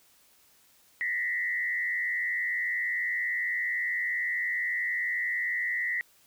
sine tone with frequency modulation, 1949 Hz, B6, 23 cents flat, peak -27 dBFS, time 1.01-6.01 s, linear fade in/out 0 ms, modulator 88.8 Hz, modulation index 1.1, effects white hiss -62 dBFS RMS until 6.26 s

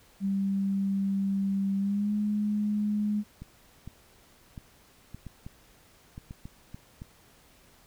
sine tone with pitch glide, 196 to 208.9 Hz, G3 to G#3, 0 to +10 cents, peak -25 dBFS, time 0.2-3.24 s, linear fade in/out 50 ms, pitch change +110 cents, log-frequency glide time 1.78-2.13 s
clicks, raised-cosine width 5 ms, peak -28 dBFS, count 11, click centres 3.42 / 3.876 / 4.578 / 5.146 / 5.267 / 5.465 / 6.179 / 6.309 / 6.455 / 6.745 / 7.019 s
effects pink hiss -59 dBFS RMS until 7.86 s

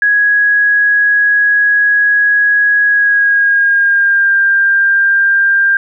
sine tone with pitch glide, 1664 to 1593.5 Hz, G#6 to G6, +3 to +28 cents, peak -7 dBFS, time 0.02-5.77 s, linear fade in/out 2 ms, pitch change -75 cents, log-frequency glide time 2.85-4.34 s, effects none

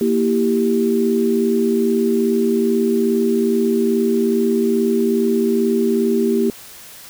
sine chord, E diminished, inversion second, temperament equal, 233.1 / 329.6 / 392 Hz, Bb3 / E4 / G4, 0 / 0 / 0 cents, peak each -17 / -23 / -17 dBFS, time 0.01-6.5 s, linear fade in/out 2 ms, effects white hiss -39 dBFS RMS until 7.09 s

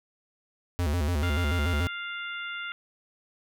square tone with vibrato, 80.4 Hz, E2, 43 cents flat, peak -25 dBFS, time 0.79-1.87 s, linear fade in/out 0 ms, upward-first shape square, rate 6.9 Hz, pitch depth 160 cents each way
harmonic tone, 698.5 Hz, F5, in tune, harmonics 2 / 3 / 4 / 5, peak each -35 / -39 / -41 / -43 dBFS, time 1.23-2.72 s, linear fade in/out 0 ms
effects none

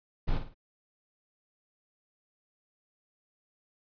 brown noise with echo, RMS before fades -27 dBFS, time 0.27-0.39 s, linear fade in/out 20 ms, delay 52 ms, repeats 3, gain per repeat -8 dB, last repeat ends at 0.546 s, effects resampled to 11025 Hz

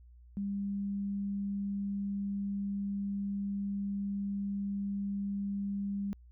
sine tone, 199.6 Hz, G3, 32 cents sharp, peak -32 dBFS, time 0.37-6.13 s, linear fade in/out 0 ms, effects added 60 Hz sine -53 dBFS peak until 6.31 s

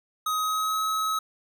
square tone with pitch glide, 1261 to 1282.3 Hz, D#6 to E6, +23 to -48 cents, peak -25 dBFS, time 0.26-1.19 s, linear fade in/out 5 ms, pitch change +29 cents, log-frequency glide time 0.38-0.81 s, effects none

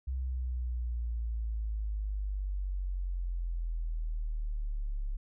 sine exponential sweep, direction down, 65.41 to 34.65 Hz, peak -31 dBFS, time 0.07-5.17 s, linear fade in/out 10 ms, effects none

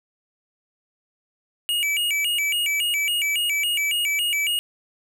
square tone with vibrato, 2571 Hz, E7, 44 cents flat, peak -21 dBFS, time 1.69-4.59 s, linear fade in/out 0 ms, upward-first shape square, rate 3.6 Hz, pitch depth 190 cents each way, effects none

